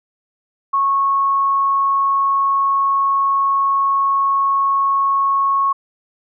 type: tone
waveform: sine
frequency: 1100 Hz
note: C#6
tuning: 14 cents flat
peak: -13 dBFS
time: 0.73-5.73 s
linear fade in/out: 10 ms
effects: none

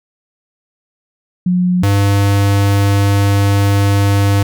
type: tone pair in turn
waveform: sine / square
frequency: 180 / 100.06 Hz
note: F#3 / G2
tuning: -47 / +36 cents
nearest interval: minor seventh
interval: 1017 cents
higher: first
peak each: -10 dBFS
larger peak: neither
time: 1.46-1.83 / 1.83-4.43 s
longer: second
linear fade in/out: 5 ms
effects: none

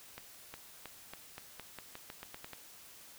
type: accelerating click train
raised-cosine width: 0.3 ms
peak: -28 dBFS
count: 13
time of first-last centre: 0.18-2.533 s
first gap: 360 ms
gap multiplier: 0.88
effects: white hiss -55 dBFS RMS until 3.18 s

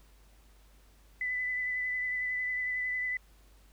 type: tone with vibrato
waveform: sine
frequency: 1999 Hz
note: B6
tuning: 20 cents sharp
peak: -30 dBFS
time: 1.21-3.17 s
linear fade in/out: 2 ms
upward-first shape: sine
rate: 11 Hz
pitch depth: 15 cents each way
effects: added 50 Hz sine -57 dBFS peak until 3.72 s + pink hiss -65 dBFS RMS until 3.72 s

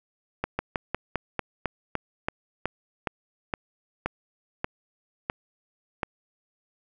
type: slowing click train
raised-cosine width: 0.5 ms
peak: -11 dBFS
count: 16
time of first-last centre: 0.44-6.032 s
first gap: 150 ms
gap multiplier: 1.12
effects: none

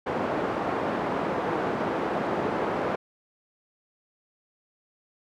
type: band-pass noise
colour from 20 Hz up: pink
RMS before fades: -28 dBFS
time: 0.06-2.96 s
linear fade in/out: 10 ms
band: 260 to 1100 Hz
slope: 12 dB/octave
effects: none

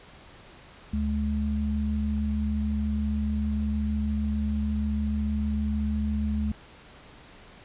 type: tone pair together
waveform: sine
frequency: 73 / 212.5 Hz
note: D2 / G#3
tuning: -10 / +40 cents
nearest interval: octave + tritone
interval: 1850 cents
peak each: -27 dBFS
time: 0.93-6.52 s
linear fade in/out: 5 ms
effects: pink hiss -50 dBFS RMS until 7.64 s + resampled to 8000 Hz

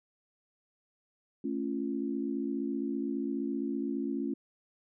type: chord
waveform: sine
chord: A augmented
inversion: none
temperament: just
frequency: 220 / 275 / 343.8 Hz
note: A3 / C#4 / E#4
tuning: 0 / -14 / -27 cents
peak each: -36 / -33 / -37 dBFS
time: 1.44-4.34 s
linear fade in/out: 5 ms
effects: none

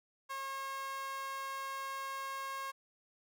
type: tone with high-pass filter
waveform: sawtooth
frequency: 541 Hz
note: C#5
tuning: 42 cents flat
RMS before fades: -41 dBFS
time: 0.29-2.72 s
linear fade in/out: 20 ms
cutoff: 1100 Hz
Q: 2.8
effects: none

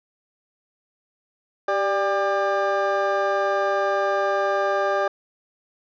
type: tone cluster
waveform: triangle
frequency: 391.9 / 590 / 800 / 1195 / 1602 Hz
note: G4 / D5 / G5 / D6 / G6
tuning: 0 / +8 / +35 / +30 / +37 cents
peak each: -25 / -21 / -25 / -25 / -28 dBFS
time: 1.68-5.08 s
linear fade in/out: 5 ms
effects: resampled to 16000 Hz

